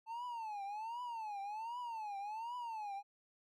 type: tone with vibrato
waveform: triangle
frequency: 882 Hz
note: A5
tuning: 4 cents sharp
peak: -39 dBFS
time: 0.06-3.03 s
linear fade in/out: 50 ms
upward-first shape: triangle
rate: 1.3 Hz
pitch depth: 210 cents each way
effects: none